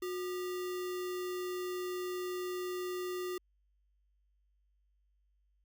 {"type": "tone with sample-and-hold", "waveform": "sine", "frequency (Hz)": 362.8, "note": "F#4", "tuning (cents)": -34, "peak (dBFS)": -35, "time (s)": [0.02, 3.38], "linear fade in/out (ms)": 5, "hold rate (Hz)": 1575, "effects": ["added 50 Hz sine -70 dBFS peak until 5.64 s"]}